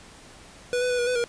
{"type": "tone with pitch steps", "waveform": "square", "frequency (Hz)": [490.8, 498.6, 493, 482.5, 500, 474.8], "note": ["B4", "B4", "B4", "B4", "B4", "A#4"], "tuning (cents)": [-11, 16, -3, -40, 21, 32], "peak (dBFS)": -23, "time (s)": [0.73, 1.24], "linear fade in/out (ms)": 0, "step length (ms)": 85, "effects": ["pink hiss -48 dBFS RMS until 1.28 s", "resampled to 22050 Hz"]}